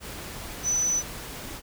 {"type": "tone in noise", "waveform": "sine", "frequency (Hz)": 5990, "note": "F#8", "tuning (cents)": 20, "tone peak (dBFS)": -22, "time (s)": [0.63, 1.03], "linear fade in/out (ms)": 50, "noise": "pink", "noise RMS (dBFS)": -38, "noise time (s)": [0, 1.62], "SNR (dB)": 13, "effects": []}